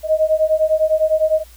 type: beating tone pair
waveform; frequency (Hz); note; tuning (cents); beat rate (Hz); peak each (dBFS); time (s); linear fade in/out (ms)
sine; 622.3 / 632.2; D#5 / D#5; 0 / +27; 9.9; -16; 0.03-1.44; 50
effects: added 58 Hz sine -42 dBFS peak until 1.56 s + white hiss -48 dBFS RMS until 1.56 s